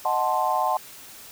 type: chord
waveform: sine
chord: D# diminished seventh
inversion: none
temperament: equal with one note detuned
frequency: 622.3 / 740 / 875.4 / 1046.5 Hz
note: D#5 / F#5 / A5 / C6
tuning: 0 / 0 / -9 / 0 cents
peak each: -29 / -25 / -25 / -26 dBFS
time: 0.05-0.77 s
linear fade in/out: 2 ms
effects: white hiss -44 dBFS RMS until 1.31 s